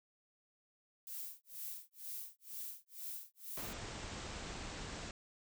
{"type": "noise with tremolo", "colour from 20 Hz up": "violet", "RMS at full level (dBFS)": -44, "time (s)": [1.07, 3.73], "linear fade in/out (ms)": 0, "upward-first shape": "sine", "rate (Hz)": 2.1, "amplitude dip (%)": 100}
{"type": "low-pass noise", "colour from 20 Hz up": "pink", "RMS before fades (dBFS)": -46, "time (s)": [3.57, 5.11], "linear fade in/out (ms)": 2, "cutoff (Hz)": 8200, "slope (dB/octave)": 96}
{"effects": []}